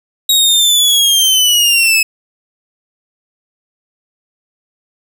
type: linear sweep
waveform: sawtooth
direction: down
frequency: 3810 to 2573 Hz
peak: -5 dBFS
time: 0.29-2.03 s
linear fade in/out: 5 ms
effects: none